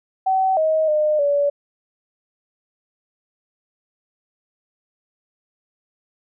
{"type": "tone with pitch steps", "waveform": "sine", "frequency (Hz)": [761, 631, 608, 573], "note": ["F#5", "D#5", "D#5", "D5"], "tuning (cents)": [48, 24, -40, -43], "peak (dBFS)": -15, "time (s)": [0.26, 1.5], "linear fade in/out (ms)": 10, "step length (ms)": 310, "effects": []}